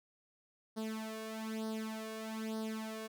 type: tone with flanger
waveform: sawtooth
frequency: 220 Hz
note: A3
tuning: in tune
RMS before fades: -41 dBFS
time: 0.76-3.08 s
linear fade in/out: 20 ms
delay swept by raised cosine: 0.2 to 1.8 ms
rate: 1.1 Hz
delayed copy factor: +0.8
effects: none